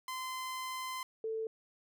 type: tone pair in turn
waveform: sawtooth / sine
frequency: 1032 / 443.8 Hz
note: C6 / A4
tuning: -24 / +15 cents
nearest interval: octave + minor third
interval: 1461 cents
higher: first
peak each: -34 / -34 dBFS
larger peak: neither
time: 0.08-1.03 / 1.24-1.47 s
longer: first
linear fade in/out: 2 ms
effects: none